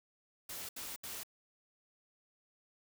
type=noise bursts; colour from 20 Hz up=white; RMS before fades=-44 dBFS; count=3; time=0.49-1.234 s; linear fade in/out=5 ms; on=200 ms; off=72 ms; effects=none